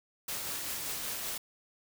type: noise with tremolo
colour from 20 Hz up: white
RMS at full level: -36 dBFS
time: 0.28-1.38 s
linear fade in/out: 5 ms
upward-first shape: sine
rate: 5.2 Hz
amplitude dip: 25%
effects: none